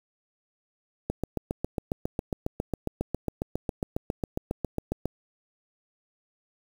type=click train; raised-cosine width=2 ms; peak=-14 dBFS; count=30; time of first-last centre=1.1-5.056 s; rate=7.33 Hz; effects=7-bit